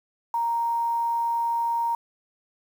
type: tone with quantisation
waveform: sine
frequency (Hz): 932.3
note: A#5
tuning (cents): 0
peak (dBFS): -22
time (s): 0.34-1.95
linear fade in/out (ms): 2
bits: 8
effects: none